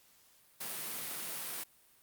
white high-pass noise, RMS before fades -40 dBFS, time 0.6-1.64 s, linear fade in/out 10 ms, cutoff 120 Hz, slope 96 dB/octave, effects white hiss -65 dBFS RMS until 2.02 s + Opus 48 kbps

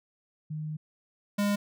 sine / square tone pair in turn, 154 / 203.9 Hz, D#3 / G#3, -17 / -32 cents, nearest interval perfect fourth, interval 485 cents, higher second, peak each -32 / -25 dBFS, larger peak second, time 0.5-0.77 / 1.38-1.56 s, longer first, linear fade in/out 10 ms, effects none

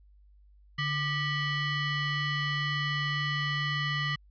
30% pulse ring-modulated tone, 1046.5 Hz, C6, in tune, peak -22 dBFS, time 0.78-4.16 s, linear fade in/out 10 ms, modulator 901 Hz, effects added 50 Hz sine -55 dBFS peak until 4.3 s + resampled to 11025 Hz

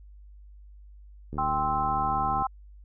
click train, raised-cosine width 3 ms, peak -24 dBFS, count 83, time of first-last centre 1.33-2.422 s, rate 75.1 Hz
harmonic tone, 262 Hz, C4, 2 cents sharp, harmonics 3 / 4 / 5, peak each -27 / -29 / -31 dBFS, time 1.38-2.47 s, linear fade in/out 5 ms
effects added 50 Hz sine -46 dBFS peak until 2.84 s

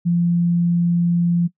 sine tone, 172.4 Hz, F3, 22 cents flat, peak -14 dBFS, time 0.05-1.48 s, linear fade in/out 20 ms, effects noise-tail reverb RT60 0.1 s tail -20 dB re dry

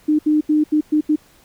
sine tone bursts at uneven times, 303.9 Hz, D#4, 41 cents flat, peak -12 dBFS, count 6, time 0.08-0.19 / 0.26-0.41 / 0.49-0.64 / 0.72-0.81 / 0.92-1.01 / 1.09-1.16 s, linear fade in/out 10 ms, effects pink hiss -52 dBFS RMS until 1.44 s

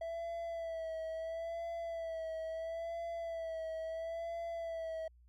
triangle tone with vibrato, 659.3 Hz, E5, in tune, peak -36 dBFS, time 0.01-5.08 s, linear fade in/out 5 ms, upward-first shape sine, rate 0.74 Hz, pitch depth 41 cents each way, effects added 60 Hz sine -60 dBFS peak until 5.28 s

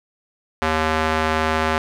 square tone with band-pass filter, 79 Hz, D#2, 27 cents sharp, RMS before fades -20 dBFS, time 0.62-1.78 s, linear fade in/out 0 ms, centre 1300 Hz, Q 0.77, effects none

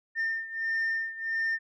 sine beating tone pair, 1807 / 1808.5 Hz, A6 / A6, +46 / +47 cents, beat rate 1.5 Hz, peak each -28 / -31 dBFS, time 0.15-1.59 s, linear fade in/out 50 ms, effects tanh soft clip ceiling -24 dBFS

